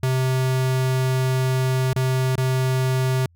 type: tone with dropouts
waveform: square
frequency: 130 Hz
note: C3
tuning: 11 cents flat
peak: -19 dBFS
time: 0.03-3.26 s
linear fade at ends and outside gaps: 2 ms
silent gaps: 1.931-1.961 / 2.356-2.379 s
effects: added 85 Hz sine -53 dBFS peak until 3.35 s